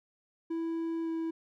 triangle tone with pitch glide, 329.6 to 326.8 Hz, E4 to E4, 0 to -15 cents, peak -29 dBFS, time 0.5-1.31 s, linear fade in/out 10 ms, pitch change -15 cents, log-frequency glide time 1.03-1.09 s, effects none

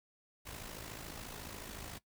pink noise with amplitude modulation, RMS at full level -44 dBFS, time 0.45-1.99 s, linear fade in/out 20 ms, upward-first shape sine, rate 54 Hz, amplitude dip 60%, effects noise-tail reverb RT60 0.1 s tail -18 dB re dry

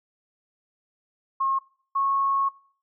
sine tone pair in turn, 1079 / 1097.2 Hz, C#6 / C#6, -47 / -18 cents, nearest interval unison, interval 29 cents, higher second, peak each -21 dBFS, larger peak neither, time 1.4-1.59 / 1.95-2.49 s, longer second, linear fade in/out 10 ms, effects noise-tail reverb RT60 0.5 s tail -21 dB re dry

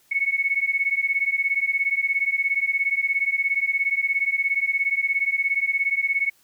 sine beating tone pair, 2200 / 2217 Hz, C#7 / C#7, -14 / 0 cents, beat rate 17 Hz, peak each -23 dBFS, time 0.11-6.3 s, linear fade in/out 10 ms, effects white hiss -60 dBFS RMS until 6.43 s

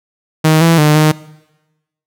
sawtooth tone with pitch steps, 157 / 165.9 / 150.9 / 154.2 Hz, D#3 / E3 / D3 / D#3, +16 / +11 / +47 / -15 cents, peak -3 dBFS, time 0.44-1.12 s, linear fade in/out 10 ms, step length 170 ms, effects noise-tail reverb RT60 1.0 s tail -21 dB re dry

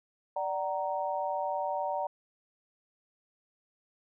sine chord, D augmented, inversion none, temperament equal with one note detuned, 587.3 / 756 / 932.3 Hz, D5 / F#5 / A#5, 0 / +37 / 0 cents, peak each -34 dBFS, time 0.36-2.07 s, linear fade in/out 5 ms, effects none

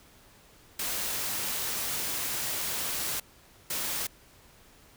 white noise bursts at uneven times, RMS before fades -32 dBFS, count 2, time 0.79-3.2 / 3.7-4.07 s, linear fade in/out 5 ms, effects pink hiss -57 dBFS RMS until 4.96 s

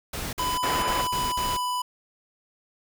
pink noise bursts, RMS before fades -32 dBFS, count 6, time 0.13-1.57 s, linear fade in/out 5 ms, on 200 ms, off 48 ms
square tone with pitch glide, 999 to 993.2 Hz, B5 to B5, +20 to +9 cents, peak -26 dBFS, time 0.39-1.82 s, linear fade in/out 5 ms, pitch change -11 cents, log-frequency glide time 0.94-1.15 s
white band-pass noise, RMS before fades -30 dBFS, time 0.63-1.02 s, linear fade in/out 10 ms, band 240 to 1400 Hz, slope 12 dB/octave
effects none

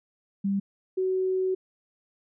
sine tone pair in turn, 197.7 / 374.7 Hz, G3 / F#4, +15 / +22 cents, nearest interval major seventh, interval 1107 cents, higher second, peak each -23 dBFS, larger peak neither, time 0.44-0.6 / 0.97-1.55 s, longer second, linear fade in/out 10 ms, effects none

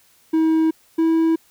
triangle tone pair in turn, 320 / 325.6 Hz, D#4 / E4, +49 / -21 cents, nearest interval unison, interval 30 cents, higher second, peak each -12 dBFS, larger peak neither, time 0.33-0.71 / 0.98-1.36 s, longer neither, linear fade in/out 10 ms, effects white hiss -56 dBFS RMS until 1.5 s

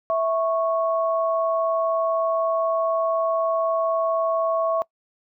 sine tone pair together, 656.4 / 1104 Hz, E5 / C#6, -8 / -7 cents, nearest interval major sixth, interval 901 cents, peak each -20 / -25 dBFS, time 0.1-4.82 s, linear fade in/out 0 ms, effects noise-tail reverb RT60 0.1 s tail -23 dB re dry

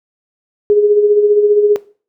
sine tone with tremolo, 415.3 Hz, G#4, in tune, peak -5 dBFS, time 0.7-1.76 s, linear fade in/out 0 ms, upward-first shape sine, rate 15 Hz, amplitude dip 50%, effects noise-tail reverb RT60 0.4 s tail -18 dB re dry

